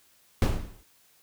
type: noise with exponential decay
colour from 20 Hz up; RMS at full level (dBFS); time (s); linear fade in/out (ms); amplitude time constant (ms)
brown; -17; 0.42-0.83; 1; 87
effects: white hiss -62 dBFS RMS until 1.22 s